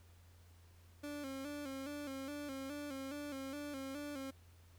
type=tone with vibrato; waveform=30% pulse; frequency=280 Hz; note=C#4; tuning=18 cents sharp; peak=-40 dBFS; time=1.03-4.31 s; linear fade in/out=10 ms; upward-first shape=square; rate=2.4 Hz; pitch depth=71 cents each way; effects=added 86 Hz sine -60 dBFS peak until 4.78 s + pink hiss -69 dBFS RMS until 4.78 s